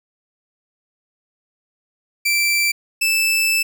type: tone pair in turn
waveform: sawtooth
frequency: 2340 / 2636 Hz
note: D7 / E7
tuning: -7 / -1 cents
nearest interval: major second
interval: 206 cents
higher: second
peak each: -12 dBFS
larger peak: neither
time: 2.25-2.72 / 3.01-3.63 s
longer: second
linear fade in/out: 10 ms
effects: none